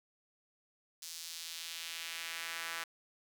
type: tone with high-pass filter sweep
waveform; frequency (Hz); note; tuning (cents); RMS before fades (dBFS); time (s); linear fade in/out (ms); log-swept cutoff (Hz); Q
sawtooth; 165.9; E3; +11; -43; 1.02-2.84; 5; 5300 to 1500; 1.3
effects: none